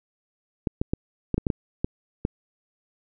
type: clicks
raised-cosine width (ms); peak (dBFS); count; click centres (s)
3; -10; 9; 0.672 / 0.815 / 0.935 / 1.343 / 1.38 / 1.468 / 1.502 / 1.845 / 2.251
effects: none